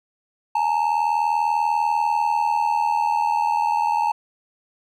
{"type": "ring-modulated tone", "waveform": "triangle", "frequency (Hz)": 883, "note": "A5", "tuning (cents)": 6, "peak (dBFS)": -13, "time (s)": [0.55, 4.12], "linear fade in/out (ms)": 5, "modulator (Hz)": 40.1, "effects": []}